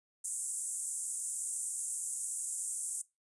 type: band-pass noise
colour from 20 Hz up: white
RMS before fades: -38 dBFS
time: 0.24-3.02 s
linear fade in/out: 10 ms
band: 7500 to 9800 Hz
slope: 48 dB/octave
effects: noise-tail reverb RT60 0.2 s tail -19 dB re dry + resampled to 24000 Hz